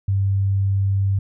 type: tone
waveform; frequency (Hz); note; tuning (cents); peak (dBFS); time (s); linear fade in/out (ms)
sine; 98; G2; 0; -16; 0.08-1.19; 5
effects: none